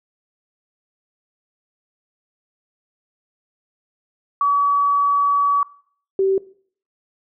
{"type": "tone pair in turn", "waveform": "sine", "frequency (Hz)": [1139, 385.8], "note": ["C#6", "G4"], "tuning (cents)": [47, -28], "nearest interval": "octave + perfect fifth", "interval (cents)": 1875, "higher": "first", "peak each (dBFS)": -14, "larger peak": "neither", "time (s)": [[4.41, 5.63], [6.19, 6.38]], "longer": "first", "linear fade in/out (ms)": 2, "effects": ["noise-tail reverb RT60 0.5 s tail -19 dB re dry"]}